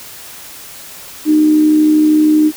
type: tone with amplitude modulation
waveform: sine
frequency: 306.6 Hz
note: D#4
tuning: 25 cents flat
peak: -5 dBFS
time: 1.25-2.52 s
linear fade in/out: 50 ms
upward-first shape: sine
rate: 72.8 Hz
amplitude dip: 35%
effects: white hiss -33 dBFS RMS until 2.56 s